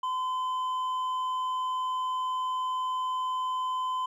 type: tone with hard clipping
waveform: sine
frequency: 1021 Hz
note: C6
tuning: 43 cents flat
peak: -29 dBFS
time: 0.03-4.06 s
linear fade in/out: 5 ms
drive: 4 dB
effects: none